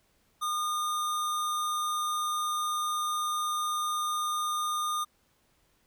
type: tone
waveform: square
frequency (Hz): 1218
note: D#6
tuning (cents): -37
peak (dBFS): -29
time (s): 0.41-5.05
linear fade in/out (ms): 20
effects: pink hiss -69 dBFS RMS until 5.86 s